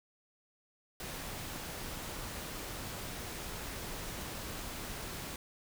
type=noise; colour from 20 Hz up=pink; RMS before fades=-42 dBFS; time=1-5.36 s; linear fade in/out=2 ms; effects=none